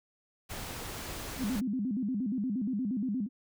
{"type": "noise", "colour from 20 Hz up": "pink", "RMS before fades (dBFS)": -40, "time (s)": [0.49, 1.61], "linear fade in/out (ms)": 20}
{"type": "tone with vibrato", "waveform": "sine", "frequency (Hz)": 229.7, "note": "A#3", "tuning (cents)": -25, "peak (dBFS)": -29, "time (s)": [1.38, 3.29], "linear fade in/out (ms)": 50, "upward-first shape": "square", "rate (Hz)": 8.5, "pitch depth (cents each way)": 210}
{"effects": []}